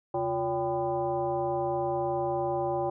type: tone with frequency modulation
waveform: sine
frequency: 570 Hz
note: C#5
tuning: 48 cents sharp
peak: -26 dBFS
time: 0.14-2.9 s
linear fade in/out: 5 ms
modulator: 217 Hz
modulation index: 1.5
effects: none